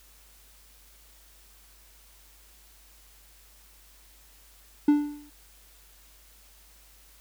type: tone with exponential decay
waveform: triangle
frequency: 293.7 Hz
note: D4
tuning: in tune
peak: -12 dBFS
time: 4.88-5.3 s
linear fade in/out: 5 ms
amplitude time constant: 91 ms
effects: added 50 Hz sine -57 dBFS peak until 7.2 s + white hiss -57 dBFS RMS until 7.2 s